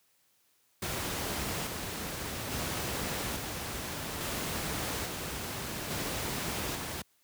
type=noise with tremolo; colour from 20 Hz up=pink; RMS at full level=-34 dBFS; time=0.82-7.02 s; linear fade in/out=5 ms; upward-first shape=square; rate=0.59 Hz; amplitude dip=30%; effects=white hiss -70 dBFS RMS until 7.23 s + high-pass 60 Hz 12 dB/octave